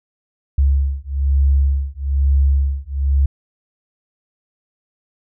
sine beating tone pair, 68.5 / 69.6 Hz, C#2 / C#2, -20 / +8 cents, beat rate 1.1 Hz, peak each -16 dBFS, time 0.58-3.26 s, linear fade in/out 5 ms, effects none

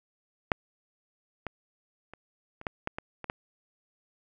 clicks, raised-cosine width 0.5 ms, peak -7 / -19 / -29 / -28 / -15 / -15 / -19 / -23 / -15 dBFS, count 9, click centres 0.518 / 1.467 / 2.136 / 2.614 / 2.668 / 2.874 / 2.985 / 3.243 / 3.299 s, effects none

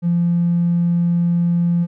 triangle tone, 172.1 Hz, F3, 25 cents flat, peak -10 dBFS, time 0.02-1.87 s, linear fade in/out 50 ms, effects tanh soft clip ceiling -11 dBFS

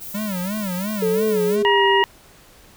violet noise, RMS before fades -34 dBFS, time 0-1.57 s, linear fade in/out 20 ms
square tone with vibrato, 196 Hz, G3, in tune, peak -24 dBFS, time 0.14-1.63 s, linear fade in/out 10 ms, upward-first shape sine, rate 2.9 Hz, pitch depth 170 cents each way
sine tone with pitch glide, 440 to 394.3 Hz, A4 to G4, 0 to +10 cents, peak -17 dBFS, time 1.02-2.03 s, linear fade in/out 5 ms, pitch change -190 cents, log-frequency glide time 1.21-1.85 s
harmonic tone, 951 Hz, A#5, 34 cents sharp, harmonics 1 / 2 / 3, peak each -17 / -20 / -22 dBFS, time 1.65-2.04 s, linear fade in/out 0 ms
effects pink hiss -49 dBFS RMS until 2.76 s

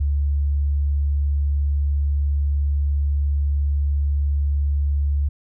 sine tone, 71.5 Hz, D2, 46 cents flat, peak -17 dBFS, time 0-5.29 s, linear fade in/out 10 ms, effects none

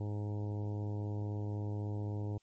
harmonic tone, 103.83 Hz, G#2, in tune, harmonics 1 / 2 / 3 / 4 / 5 / 6 / 7 / 8 / 9, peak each -35 / -47 / -45 / -48 / -52 / -57 / -57 / -57 / -59 dBFS, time 0-2.38 s, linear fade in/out 5 ms, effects white hiss -75 dBFS RMS until 2.42 s + MP3 32 kbps

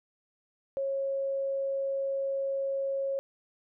sine tone, 546 Hz, C#5, 26 cents flat, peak -28 dBFS, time 0.77-3.19 s, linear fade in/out 0 ms, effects none

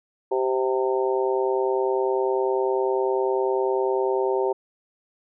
harmonic tone, 130 Hz, C3, 11 cents flat, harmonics 3 / 4 / 5 / 6 / 7, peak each -22 / -27 / -32 / -33 / -29 dBFS, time 0.31-4.53 s, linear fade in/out 10 ms, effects none

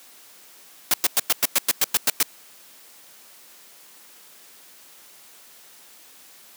white noise bursts, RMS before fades -18 dBFS, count 11, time 0.91-2.229 s, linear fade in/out 2 ms, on 29 ms, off 100 ms, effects white hiss -49 dBFS RMS until 6.56 s + high-pass 200 Hz 12 dB/octave

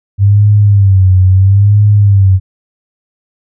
sine tone with vibrato, 98.3 Hz, G2, 5 cents sharp, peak -3 dBFS, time 0.18-2.4 s, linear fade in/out 50 ms, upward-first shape sine, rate 0.75 Hz, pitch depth 100 cents each way, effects none

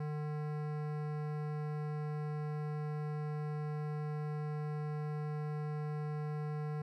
sine tone with hard clipping, 150.4 Hz, D3, 42 cents sharp, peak -38 dBFS, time 0-6.82 s, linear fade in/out 5 ms, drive 17 dB, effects none

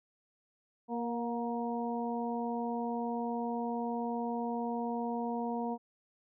harmonic tone with a mistuned harmonic, 235.3 Hz, A#3, 16 cents sharp, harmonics 1 / 2 / 3 / 4, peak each -35 / -39 / -39 / -40 dBFS, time 0.88-5.78 s, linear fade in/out 50 ms, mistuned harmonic 3, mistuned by +20 cents, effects none

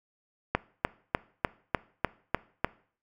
click train, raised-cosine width 0.5 ms, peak -8 dBFS, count 8, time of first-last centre 0.55-2.646 s, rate 3.34 Hz, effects noise-tail reverb RT60 0.5 s tail -21 dB re dry

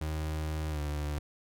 35% pulse tone with pitch glide, 77.6 to 74.01 Hz, D#2 to D2, -4 to +14 cents, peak -30 dBFS, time 0.01-1.19 s, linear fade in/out 5 ms, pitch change -82 cents, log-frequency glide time 0.7-0.79 s, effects none

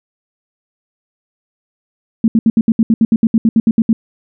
sine tone bursts, 225.2 Hz, A3, 40 cents sharp, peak -6 dBFS, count 16, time 2.24-3.93 s, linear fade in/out 2 ms, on 40 ms, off 70 ms, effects none

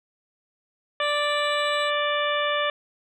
harmonic tone, 587.3 Hz, D5, in tune, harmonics 1 / 2 / 3 / 4 / 5 / 6, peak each -26 / -27 / -29 / -32 / -32 / -32 dBFS, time 1-2.7 s, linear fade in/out 2 ms
35% pulse tone with tremolo, 3951 Hz, B7, in tune, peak -32 dBFS, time 1.01-1.91 s, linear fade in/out 50 ms, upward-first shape sine, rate 14 Hz, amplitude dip 35%
effects resampled to 32000 Hz

